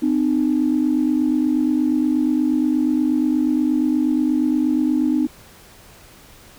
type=tone pair together; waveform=sine; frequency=256.1 / 304.5 Hz; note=C4 / D#4; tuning=-37 / -37 cents; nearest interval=minor third; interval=300 cents; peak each=-18 / -17 dBFS; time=0.02-5.27 s; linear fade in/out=10 ms; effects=tanh soft clip ceiling -9 dBFS + pink hiss -46 dBFS RMS until 6.58 s